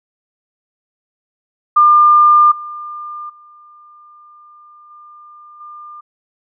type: tone with level steps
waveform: sine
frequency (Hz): 1200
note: D6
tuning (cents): +37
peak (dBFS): -5 / -25 / -40 / -37 / -31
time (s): 1.76-6.01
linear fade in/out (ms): 10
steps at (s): 2.51 / 3.29 / 4.9 / 5.6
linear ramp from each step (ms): 10
effects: none